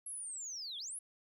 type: linear two-way sweep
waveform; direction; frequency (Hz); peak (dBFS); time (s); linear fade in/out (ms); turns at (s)
sine; down then up; 11220 to 3188 to 11220; -40; 0.06-0.99; 5; 0.78
effects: tanh soft clip ceiling -36 dBFS